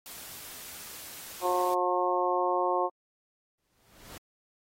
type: noise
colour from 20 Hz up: white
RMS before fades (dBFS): -44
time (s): 0.06-1.74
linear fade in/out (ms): 0
type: harmonic tone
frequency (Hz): 179.8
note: F#3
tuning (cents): -49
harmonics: 2 / 3 / 4 / 5 / 6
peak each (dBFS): -31 / -31 / -31 / -31 / -31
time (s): 1.41-2.9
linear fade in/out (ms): 50
type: noise with exponential growth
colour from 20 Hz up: pink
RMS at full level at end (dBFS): -43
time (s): 3.58-4.18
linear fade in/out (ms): 5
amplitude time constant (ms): 130
effects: AAC 48 kbps